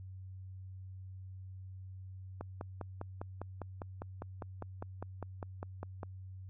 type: click train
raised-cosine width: 1 ms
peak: -27 dBFS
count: 19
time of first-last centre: 2.41-6.032 s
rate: 4.97 Hz
effects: added 94 Hz sine -45 dBFS peak until 6.49 s